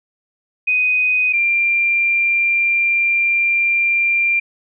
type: tone pair in turn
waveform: sine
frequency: 2498 / 2379 Hz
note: D#7 / D7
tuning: +6 / +22 cents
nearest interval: minor second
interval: 84 cents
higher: first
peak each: -13 dBFS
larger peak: neither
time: 0.67-1.33 / 1.33-4.4 s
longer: second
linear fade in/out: 10 ms
effects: none